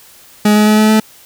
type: tone with pitch steps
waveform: 40% pulse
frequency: 209.9 / 211.7 / 213.6 / 215.4 / 217.3 Hz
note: G#3 / G#3 / G#3 / A3 / A3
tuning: +19 / +33 / +49 / -37 / -21 cents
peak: -6 dBFS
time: 0.45-1 s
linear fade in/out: 5 ms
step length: 110 ms
effects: white hiss -42 dBFS RMS until 1.25 s